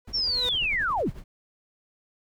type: tone with exponential growth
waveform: sawtooth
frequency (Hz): 493.9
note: B4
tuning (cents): 0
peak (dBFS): -26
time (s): 0.05-0.49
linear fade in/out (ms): 1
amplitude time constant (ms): 94
type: noise with tremolo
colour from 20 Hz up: brown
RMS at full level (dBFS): -37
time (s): 0.07-1.24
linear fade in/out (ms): 5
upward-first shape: triangle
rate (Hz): 11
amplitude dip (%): 80
type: linear sweep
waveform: sine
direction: down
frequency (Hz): 5588 to 35.57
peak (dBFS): -23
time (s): 0.13-1.11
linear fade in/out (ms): 20
effects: none